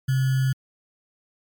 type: tone with sample-and-hold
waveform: sine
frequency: 132 Hz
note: C3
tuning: 16 cents sharp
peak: -18 dBFS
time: 0.08-0.53 s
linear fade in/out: 10 ms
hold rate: 1575 Hz
effects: MP3 96 kbps